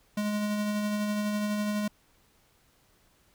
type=tone with tremolo; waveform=square; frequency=208.8 Hz; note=G#3; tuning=10 cents sharp; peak=-27 dBFS; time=0.17-1.88 s; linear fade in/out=5 ms; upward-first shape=sine; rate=12 Hz; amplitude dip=25%; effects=pink hiss -65 dBFS RMS until 3.34 s